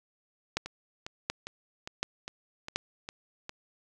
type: two click trains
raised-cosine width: 0.2 ms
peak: -11 / -21 dBFS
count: 4 / 8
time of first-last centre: 0.57-2.76 / 0.66-3.494 s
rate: 1.37 / 2.47 Hz
effects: none